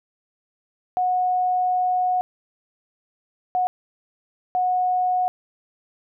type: tone bursts at uneven times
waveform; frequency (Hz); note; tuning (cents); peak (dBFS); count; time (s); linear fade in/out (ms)
sine; 731; F#5; -21; -18; 3; 0.97-2.21 / 3.55-3.67 / 4.55-5.28; 0
effects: none